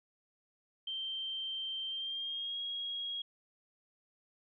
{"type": "tone with pitch glide", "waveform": "sine", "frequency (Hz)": [3136, 3290], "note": ["G7", "G#7"], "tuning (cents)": [0, -17], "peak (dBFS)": -36, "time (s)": [0.87, 3.22], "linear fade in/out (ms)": 5, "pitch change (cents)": 83, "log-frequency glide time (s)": [1.88, 2.59], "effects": []}